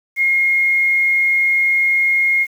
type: tone with quantisation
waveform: sine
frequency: 2144 Hz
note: C7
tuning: 42 cents sharp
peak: -12 dBFS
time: 0.16-2.47 s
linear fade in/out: 50 ms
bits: 7
effects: none